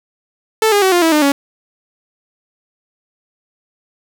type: tone with pitch steps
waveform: sawtooth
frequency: 440 / 408.2 / 378.6 / 351.3 / 325.8 / 302.3 / 280.4 Hz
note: A4 / G#4 / F#4 / F4 / E4 / D#4 / C#4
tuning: 0 / -30 / +40 / +10 / -20 / -50 / +20 cents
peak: -6 dBFS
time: 0.62-1.32 s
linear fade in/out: 2 ms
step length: 100 ms
effects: none